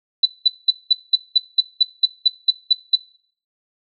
sine tone bursts, 3985 Hz, B7, 15 cents sharp, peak -9 dBFS, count 13, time 0.23-2.955 s, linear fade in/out 5 ms, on 25 ms, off 200 ms, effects noise-tail reverb RT60 0.5 s tail -17 dB re dry

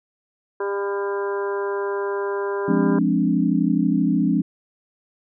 harmonic tone, 200 Hz, G3, 35 cents sharp, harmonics 2 / 3 / 4 / 5 / 6 / 7 / 8, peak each -23 / -34 / -39 / -30 / -41 / -37 / -37 dBFS, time 0.6-2.99 s, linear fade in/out 5 ms
sine chord, D half-diminished seventh, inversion first, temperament equal, 174.61 / 207.7 / 261.6 / 293.7 Hz, F3 / Ab3 / C4 / D4, 0 / 0 / 0 / 0 cents, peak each -22 dBFS, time 2.68-4.42 s, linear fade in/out 5 ms
effects none

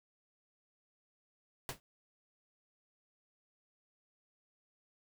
pink noise with exponential decay, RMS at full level -35 dBFS, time 1.69-1.8 s, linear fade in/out 0 ms, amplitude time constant 23 ms, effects none

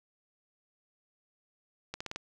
accelerating click train, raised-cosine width 0.2 ms, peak -20 dBFS, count 5, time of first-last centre 1.94-2.16 s, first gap 65 ms, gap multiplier 0.89, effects none

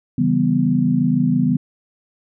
sine chord, C# half-diminished seventh, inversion none, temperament equal, 138.59 / 164.81 / 196 / 246.9 Hz, C#3 / E3 / G3 / B3, 0 / 0 / 0 / 0 cents, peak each -22 / -20 / -21 / -17 dBFS, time 0.18-1.57 s, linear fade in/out 5 ms, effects none

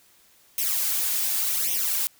blue noise with flanger, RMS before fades -25 dBFS, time 0.58-2.07 s, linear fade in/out 0 ms, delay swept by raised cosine 0.33 to 4.23 ms, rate 0.88 Hz, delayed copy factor +0.95, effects white hiss -58 dBFS RMS until 2.19 s

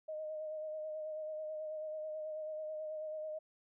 sine tone with vibrato, 620 Hz, D#5, 6 cents flat, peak -39 dBFS, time 0.08-3.39 s, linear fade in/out 10 ms, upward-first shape sine, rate 9.2 Hz, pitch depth 25 cents each way, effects none

